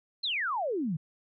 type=exponential sweep; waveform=sine; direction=down; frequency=4300 to 143.8 Hz; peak=-28 dBFS; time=0.23-0.97 s; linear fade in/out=10 ms; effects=none